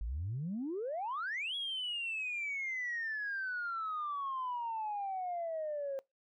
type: exponential two-way sweep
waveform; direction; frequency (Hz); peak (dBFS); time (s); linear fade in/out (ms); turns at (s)
sine; up then down; 49 to 3358 to 536; -34; 0.01-5.99; 0; 1.55
effects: noise-tail reverb RT60 0.2 s tail -25 dB re dry + tanh soft clip ceiling -31 dBFS